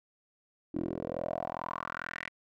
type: tone with band-pass filter sweep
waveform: 10% pulse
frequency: 42.31 Hz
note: E1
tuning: 46 cents sharp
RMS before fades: -37 dBFS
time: 0.74-2.29 s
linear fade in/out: 10 ms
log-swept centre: 310 to 2100 Hz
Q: 4.7
effects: none